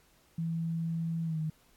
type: tone with pitch glide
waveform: sine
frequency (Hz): 165 to 156.55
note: E3 to D#3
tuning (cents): +2 to +11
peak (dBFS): -30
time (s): 0.38-1.5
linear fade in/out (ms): 5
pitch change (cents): -91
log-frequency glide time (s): 1.24-1.39
effects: pink hiss -65 dBFS RMS until 1.76 s + AAC 64 kbps